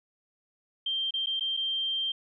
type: tone with dropouts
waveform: sine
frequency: 3160 Hz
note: G7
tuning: 13 cents sharp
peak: -27 dBFS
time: 0.86-2.12 s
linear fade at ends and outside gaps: 5 ms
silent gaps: 1.108-1.138 / 1.26-1.269 / 1.397-1.407 / 1.568-1.572 s
effects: none